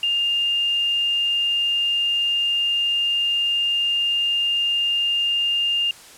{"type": "tone with frequency modulation", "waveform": "sine", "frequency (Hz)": 2810, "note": "F7", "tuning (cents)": 10, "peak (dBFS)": -18, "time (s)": [0.03, 5.91], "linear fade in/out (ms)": 2, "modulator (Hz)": 41.6, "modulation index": 0.28, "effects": ["white hiss -44 dBFS RMS until 6.17 s", "low-pass 10000 Hz 12 dB/octave"]}